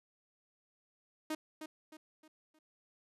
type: tone with echo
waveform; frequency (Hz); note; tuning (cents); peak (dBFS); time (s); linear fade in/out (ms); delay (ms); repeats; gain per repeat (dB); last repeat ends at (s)
sawtooth; 311.1; D#4; 0; -31; 1.3-1.35; 5; 310; 4; -8; 2.59
effects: resampled to 32000 Hz